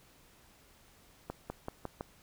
accelerating click train, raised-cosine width 1 ms, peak -23 dBFS, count 5, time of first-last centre 1.3-2.009 s, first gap 200 ms, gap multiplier 0.92, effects pink hiss -62 dBFS RMS until 2.22 s

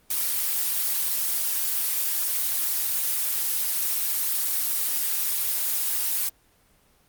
blue noise, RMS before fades -25 dBFS, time 0.1-6.29 s, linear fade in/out 5 ms, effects pink hiss -61 dBFS RMS until 7.08 s + Opus 24 kbps

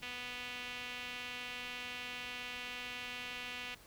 sawtooth tone with band-pass filter, 246.9 Hz, B3, in tune, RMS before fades -44 dBFS, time 0.02-3.75 s, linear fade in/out 10 ms, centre 2700 Hz, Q 2.6, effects pink hiss -59 dBFS RMS until 3.86 s

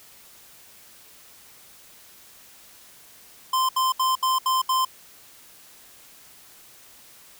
square tone bursts, 1039 Hz, C6, 12 cents flat, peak -20 dBFS, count 6, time 3.53-4.85 s, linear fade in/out 5 ms, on 160 ms, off 72 ms, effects white hiss -50 dBFS RMS until 7.39 s

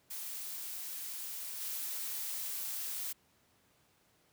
blue noise with level steps, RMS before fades -42 / -39 dBFS, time 0.1-3.13 s, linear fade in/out 10 ms, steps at 1.6 s, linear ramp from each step 20 ms, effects pink hiss -70 dBFS RMS until 4.32 s + high-pass 80 Hz 12 dB/octave

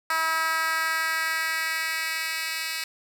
10% pulse tone with high-pass filter sweep, 322.3 Hz, E4, 39 cents flat, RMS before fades -27 dBFS, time 0.1-2.84 s, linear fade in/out 2 ms, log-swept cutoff 1200 to 2800 Hz, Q 1.8, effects none

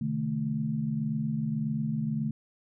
sine chord, A diminished, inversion first, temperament equal with one note detuned, 130.81 / 152.54 / 220 Hz, C3 / Eb3 / A3, 0 / -34 / 0 cents, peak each -36 / -31 / -30 dBFS, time 0.01-2.31 s, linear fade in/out 5 ms, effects none

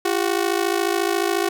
sawtooth ring-modulated tone, 370 Hz, F#4, in tune, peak -12 dBFS, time 0.05-1.49 s, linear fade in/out 2 ms, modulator 27.1 Hz, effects none

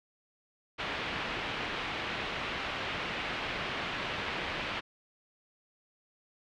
white low-pass noise, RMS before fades -36 dBFS, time 0.78-4.81 s, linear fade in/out 20 ms, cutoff 3100 Hz, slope 24 dB/octave, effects none

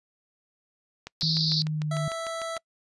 click train, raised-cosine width 0.2 ms, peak -20 dBFS, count 11, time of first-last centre 1.07-2.567 s, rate 6.68 Hz
white band-pass noise, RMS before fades -27 dBFS, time 1.21-1.62 s, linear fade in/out 0 ms, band 3900 to 5000 Hz, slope 96 dB/octave
sine tone with pitch glide, 160 to 151.02 Hz, D#3 to D3, +49 to +49 cents, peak -26 dBFS, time 1.23-2.08 s, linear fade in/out 0 ms, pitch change -100 cents, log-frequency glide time 1.36-1.92 s
25% pulse tone, 659.3 Hz, E5, in tune, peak -27 dBFS, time 1.91-2.58 s, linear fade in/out 5 ms
effects noise-tail reverb RT60 0.1 s tail -26 dB re dry + resampled to 24000 Hz

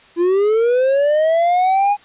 triangle linear sweep, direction up, 335.3 to 830.6 Hz, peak -10 dBFS, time 0.16-1.97 s, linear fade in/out 50 ms, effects white hiss -47 dBFS RMS until 2.04 s + resampled to 8000 Hz

